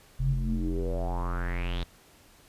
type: tone with low-pass filter sweep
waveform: square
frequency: 43.65 Hz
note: F1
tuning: in tune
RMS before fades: -29 dBFS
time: 0.19-1.84 s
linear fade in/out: 10 ms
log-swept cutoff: 110 to 3900 Hz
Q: 6.1
effects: pink hiss -57 dBFS RMS until 2.48 s + resampled to 32000 Hz